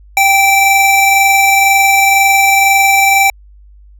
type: tone pair together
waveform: square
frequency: 784 / 2330 Hz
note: G5 / D7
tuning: 0 / -14 cents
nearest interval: octave + perfect fifth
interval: 1886 cents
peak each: -10 dBFS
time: 0.17-3.3 s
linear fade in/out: 2 ms
effects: added 50 Hz sine -37 dBFS peak until 3.99 s